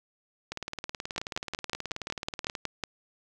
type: two click trains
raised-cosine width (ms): 0.2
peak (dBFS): -17 / -13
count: 39 / 10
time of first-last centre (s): 0.52-2.552 / 1.18-2.837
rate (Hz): 18.7 / 5.43
effects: none